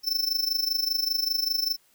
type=tone with amplitude modulation; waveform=square; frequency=5320 Hz; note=E8; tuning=15 cents sharp; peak=-21 dBFS; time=0.03-1.77 s; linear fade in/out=50 ms; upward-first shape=sine; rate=25.1 Hz; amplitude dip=80%; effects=white hiss -63 dBFS RMS until 1.94 s